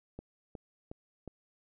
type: click train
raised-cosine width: 2 ms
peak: -29 dBFS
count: 4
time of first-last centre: 0.19-1.277 s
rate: 2.76 Hz
effects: none

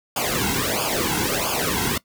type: noise with flanger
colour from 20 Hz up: pink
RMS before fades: -23 dBFS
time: 0.16-1.98 s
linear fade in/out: 5 ms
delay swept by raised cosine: 0.51 to 1.71 ms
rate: 1.5 Hz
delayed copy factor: -0.9
effects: noise-tail reverb RT60 0.1 s tail -20 dB re dry

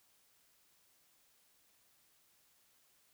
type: silence
effects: white hiss -71 dBFS RMS until 3.13 s

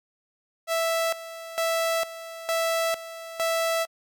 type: tone with tremolo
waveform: sawtooth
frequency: 659.3 Hz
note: E5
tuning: in tune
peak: -19 dBFS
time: 0.67-3.87 s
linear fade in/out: 50 ms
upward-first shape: square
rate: 1.1 Hz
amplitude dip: 80%
effects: none

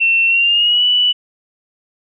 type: tone with pitch glide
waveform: sine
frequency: 2700 to 2961 Hz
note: E7 to F#7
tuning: +41 to +1 cents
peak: -10 dBFS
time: 0-1.13 s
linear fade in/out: 20 ms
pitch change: +160 cents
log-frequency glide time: 0.26-0.84 s
effects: none

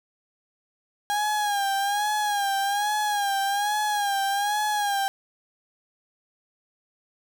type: tone with vibrato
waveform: 35% pulse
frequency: 816 Hz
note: G#5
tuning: 31 cents flat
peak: -21 dBFS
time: 1.1-5.08 s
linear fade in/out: 0 ms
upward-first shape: sine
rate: 1.2 Hz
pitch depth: 65 cents each way
effects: none

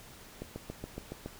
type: click train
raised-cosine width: 2 ms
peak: -25 dBFS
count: 7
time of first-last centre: 0.42-1.26 s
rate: 7.14 Hz
effects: pink hiss -52 dBFS RMS until 1.39 s

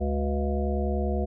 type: harmonic tone with a mistuned harmonic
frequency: 70.3 Hz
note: C#2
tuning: 25 cents sharp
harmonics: 1 / 3 / 5 / 7 / 9 / 10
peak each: -26 / -31 / -33 / -34 / -36 / -36 dBFS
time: 0-1.26 s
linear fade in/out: 20 ms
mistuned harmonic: 5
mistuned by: +74 cents
effects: none

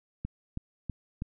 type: click train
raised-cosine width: 5 ms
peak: -21 dBFS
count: 4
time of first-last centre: 0.25-1.221 s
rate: 3.09 Hz
effects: none

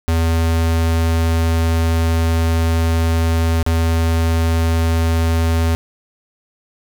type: tone with dropouts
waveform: square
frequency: 82.3 Hz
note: E2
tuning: 2 cents flat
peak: -14 dBFS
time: 0.08-5.75 s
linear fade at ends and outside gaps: 0 ms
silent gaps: 3.628-3.664 s
effects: none

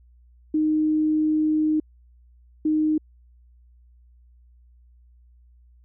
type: tone pair in turn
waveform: sine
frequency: 308.9 / 308.9 Hz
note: D#4 / D#4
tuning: -12 / -12 cents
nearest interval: unison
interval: 0 cents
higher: neither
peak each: -18 dBFS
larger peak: neither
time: 0.54-1.8 / 2.65-2.98 s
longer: first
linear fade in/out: 5 ms
effects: added 60 Hz sine -51 dBFS peak until 5.84 s

